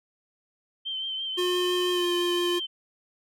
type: tone with vibrato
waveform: sine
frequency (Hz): 3115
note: G7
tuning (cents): -12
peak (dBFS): -29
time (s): 0.85-2.67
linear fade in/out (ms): 20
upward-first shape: triangle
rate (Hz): 5.9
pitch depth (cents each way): 37
type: tone with pitch glide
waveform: square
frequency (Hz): 359.2 to 351.4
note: F4 to F4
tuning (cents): +49 to +11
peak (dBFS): -25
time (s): 1.37-2.6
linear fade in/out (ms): 20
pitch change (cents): -38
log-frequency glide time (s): 1.91-2.06
effects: none